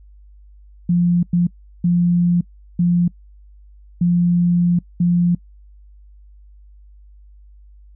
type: tone bursts at uneven times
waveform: sine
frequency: 174.5 Hz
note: F3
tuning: 1 cent flat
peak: -12 dBFS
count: 6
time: 0.89-1.23 / 1.33-1.47 / 1.84-2.41 / 2.79-3.08 / 4.01-4.79 / 5-5.35 s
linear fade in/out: 5 ms
effects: noise-tail reverb RT60 0.1 s tail -24 dB re dry + added 50 Hz sine -42 dBFS peak until 7.95 s